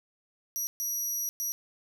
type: tone bursts at uneven times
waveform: 25% pulse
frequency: 5800 Hz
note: F#8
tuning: 35 cents flat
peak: -25 dBFS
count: 3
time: 0.56-0.67 / 0.8-1.29 / 1.4-1.52 s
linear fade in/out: 0 ms
effects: none